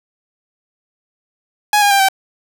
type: tone with pitch steps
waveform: sawtooth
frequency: 834 / 813.1 / 792.7 / 772.8 Hz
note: G#5 / G#5 / G5 / G5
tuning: +7 / -37 / +19 / -25 cents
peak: -6 dBFS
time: 1.73-2.086 s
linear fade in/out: 2 ms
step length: 89 ms
effects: none